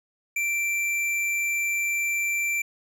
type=tone with hard clipping; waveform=triangle; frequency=2349 Hz; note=D7; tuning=in tune; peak=-25 dBFS; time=0.36-2.62 s; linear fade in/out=5 ms; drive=15 dB; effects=none